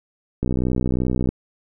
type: click train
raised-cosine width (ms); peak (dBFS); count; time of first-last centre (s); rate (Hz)
3; -9; 55; 0.43-1.29; 62.8
effects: none